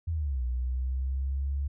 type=linear two-way sweep; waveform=sine; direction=down then up; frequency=85.7 to 60.9 to 70.5 Hz; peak=-27 dBFS; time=0.07-1.68 s; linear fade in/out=10 ms; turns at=0.43 s; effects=none